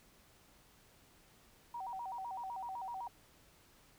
sine tone with vibrato, 852 Hz, G#5, 44 cents sharp, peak -40 dBFS, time 1.74-3.08 s, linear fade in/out 5 ms, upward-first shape square, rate 7.9 Hz, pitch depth 190 cents each way, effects pink hiss -65 dBFS RMS until 3.98 s

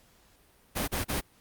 pink noise bursts, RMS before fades -30 dBFS, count 3, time 0.75-1.212 s, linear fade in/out 20 ms, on 130 ms, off 36 ms, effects pink hiss -62 dBFS RMS until 1.4 s + Opus 48 kbps

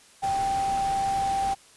sine tone in noise, 784 Hz, G5, in tune, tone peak -23 dBFS, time 0.22-1.55 s, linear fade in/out 20 ms, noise pink, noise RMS -37 dBFS, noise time 0.22-1.55 s, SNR +11 dB, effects white hiss -54 dBFS RMS until 1.76 s + resampled to 24000 Hz

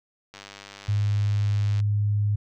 click train, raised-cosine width 0.2 ms, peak -24 dBFS, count 147, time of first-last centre 0.34-1.801 s, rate 99.9 Hz
sine tone, 103.5 Hz, G#2, 5 cents flat, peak -20 dBFS, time 0.88-2.36 s, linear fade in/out 10 ms
effects none

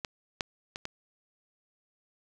clicks, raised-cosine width 0.2 ms, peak -16 / -12 / -20 / -18 dBFS, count 4, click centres 0.048 / 0.408 / 0.759 / 0.854 s, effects none

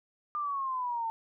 sine exponential sweep, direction down, 1207 to 893 Hz, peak -30 dBFS, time 0.35-1.1 s, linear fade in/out 0 ms, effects none

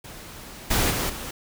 pink noise with level steps, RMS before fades -41 / -22 / -26 / -34 dBFS, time 0.04-1.31 s, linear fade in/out 5 ms, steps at 0.7 / 0.9 / 1.09 s, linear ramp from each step 10 ms, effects none

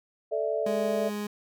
sine chord, A suspended fourth, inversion none, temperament equal, 440 / 587.3 / 659.3 Hz, A4 / D5 / E5, 0 / 0 / 0 cents, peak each -30 dBFS, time 0.31-1.1 s, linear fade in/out 20 ms
30% pulse tone, 207.7 Hz, G#3, in tune, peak -28 dBFS, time 0.66-1.27 s, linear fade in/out 5 ms
effects none

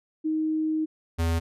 sine / square tone pair in turn, 313.3 / 82.98 Hz, D#4 / E2, +12 / +12 cents, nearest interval octave + major seventh, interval 2300 cents, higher first, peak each -23 / -23 dBFS, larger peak neither, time 0.24-0.86 / 1.18-1.4 s, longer first, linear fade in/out 20 ms, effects resampled to 32000 Hz

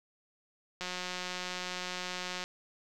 click train, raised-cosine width 0.2 ms, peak -20 dBFS, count 296, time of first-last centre 0.81-2.44 s, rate 181 Hz, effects none

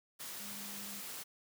sine tone in noise, 202.6 Hz, G#3, 43 cents flat, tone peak -51 dBFS, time 0.39-1.01 s, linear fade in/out 20 ms, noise white, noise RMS -45 dBFS, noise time 0.19-1.24 s, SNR -9 dB, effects high-pass 100 Hz 12 dB/octave

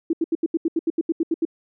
sine tone bursts, 328.9 Hz, E4, 4 cents flat, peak -17 dBFS, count 13, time 0.1-1.452 s, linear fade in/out 5 ms, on 32 ms, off 78 ms, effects none

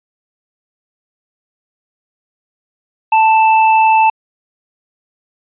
sine tone with tanh clipping, 882 Hz, A5, 4 cents sharp, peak -9 dBFS, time 3.12-4.1 s, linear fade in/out 5 ms, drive 17 dB, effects resampled to 8000 Hz

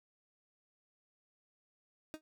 30% pulse tone with exponential decay, 311.5 Hz, D#4, 2 cents sharp, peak -35 dBFS, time 2.14-2.21 s, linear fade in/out 0 ms, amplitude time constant 15 ms, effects none

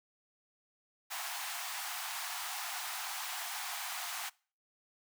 pink high-pass noise, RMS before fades -40 dBFS, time 1.1-4.3 s, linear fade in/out 20 ms, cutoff 700 Hz, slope 96 dB/octave, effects noise-tail reverb RT60 0.4 s tail -24 dB re dry

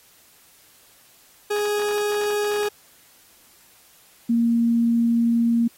40% pulse / sine tone pair in turn, 415.3 / 233.1 Hz, G#4 / A#3, 0 / 0 cents, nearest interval minor seventh, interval 1000 cents, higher first, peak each -20 / -16 dBFS, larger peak second, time 1.5-2.69 / 4.29-5.68 s, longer second, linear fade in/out 10 ms, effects white hiss -54 dBFS RMS until 5.77 s + AAC 48 kbps

